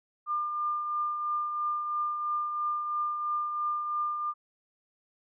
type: tone with tremolo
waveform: sine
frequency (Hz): 1200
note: D6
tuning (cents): +37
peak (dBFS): -26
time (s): 0.26-4.34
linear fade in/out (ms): 50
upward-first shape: triangle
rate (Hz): 3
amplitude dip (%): 45
effects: none